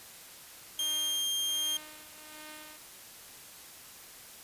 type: tone with tremolo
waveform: 5% pulse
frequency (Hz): 306.3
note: D#4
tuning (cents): -27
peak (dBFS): -34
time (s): 0.76-2.8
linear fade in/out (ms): 50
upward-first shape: triangle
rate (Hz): 1.3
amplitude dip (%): 80
type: tone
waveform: sawtooth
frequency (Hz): 3200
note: G7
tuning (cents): +35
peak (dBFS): -26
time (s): 0.79-1.77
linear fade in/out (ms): 2
effects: white hiss -50 dBFS RMS until 4.43 s + resampled to 32000 Hz